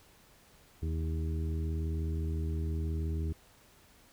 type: harmonic tone with a mistuned harmonic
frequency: 79.2 Hz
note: D#2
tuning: 31 cents sharp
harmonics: 1 / 2 / 3 / 4 / 5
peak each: -31 / -40 / -46 / -44 / -46 dBFS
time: 0.82-3.33 s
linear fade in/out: 10 ms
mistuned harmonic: 5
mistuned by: +29 cents
effects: pink hiss -61 dBFS RMS until 4.12 s